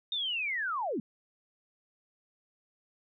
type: linear sweep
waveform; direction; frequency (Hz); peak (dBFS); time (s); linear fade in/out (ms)
sine; down; 3699 to 185; -30; 0.12-1; 2
effects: none